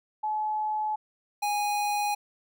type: tone pair in turn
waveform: sine / square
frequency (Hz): 856 / 826.2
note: A5 / G#5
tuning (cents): -48 / -9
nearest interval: minor second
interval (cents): 61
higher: first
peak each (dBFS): -26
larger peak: neither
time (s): 0.23-0.96 / 1.42-2.15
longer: neither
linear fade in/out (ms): 10
effects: none